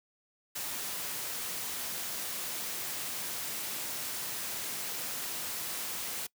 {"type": "noise", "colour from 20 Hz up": "white", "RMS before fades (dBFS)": -37, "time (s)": [0.55, 6.27], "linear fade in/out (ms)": 10, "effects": ["noise-tail reverb RT60 0.1 s tail -23 dB re dry", "high-pass 100 Hz 12 dB/octave"]}